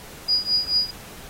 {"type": "tone with tremolo", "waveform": "sine", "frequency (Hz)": 4900, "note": "D#8", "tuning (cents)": -27, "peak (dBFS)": -15, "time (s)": [0.28, 0.91], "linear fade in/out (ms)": 10, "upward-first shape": "triangle", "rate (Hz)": 4.6, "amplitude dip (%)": 95, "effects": ["pink hiss -42 dBFS RMS until 1.29 s", "AAC 48 kbps"]}